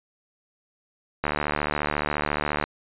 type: click train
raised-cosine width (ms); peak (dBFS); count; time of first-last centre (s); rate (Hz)
0.5; -9; 105; 1.24-2.64; 74.3
effects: resampled to 8000 Hz